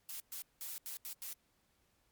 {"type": "noise bursts at uneven times", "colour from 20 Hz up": "blue", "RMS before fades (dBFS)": -44, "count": 6, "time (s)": [[0.09, 0.2], [0.32, 0.42], [0.61, 0.78], [0.86, 0.97], [1.05, 1.13], [1.22, 1.33]], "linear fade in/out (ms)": 0, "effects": ["pink hiss -75 dBFS RMS until 2.11 s", "MP3 96 kbps"]}